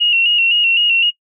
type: tone with vibrato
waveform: sine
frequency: 2798 Hz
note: F7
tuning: 3 cents sharp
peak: -10 dBFS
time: 0-1.11 s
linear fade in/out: 20 ms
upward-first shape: square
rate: 3.9 Hz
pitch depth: 45 cents each way
effects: noise-tail reverb RT60 0.1 s tail -20 dB re dry